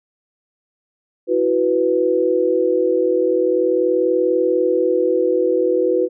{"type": "chord", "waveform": "sine", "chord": "E suspended second", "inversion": "none", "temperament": "equal", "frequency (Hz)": [329.6, 370, 493.9], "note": ["E4", "F#4", "B4"], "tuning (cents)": [0, 0, 0], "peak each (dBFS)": [-21, -18, -17], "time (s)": [1.27, 6.09], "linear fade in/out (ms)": 50, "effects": []}